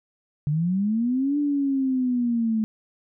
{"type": "linear two-way sweep", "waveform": "sine", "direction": "up then down", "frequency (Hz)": [142.4, 293.7, 216.1], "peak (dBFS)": -20, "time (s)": [0.47, 2.64], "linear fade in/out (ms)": 0, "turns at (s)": 1.38, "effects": []}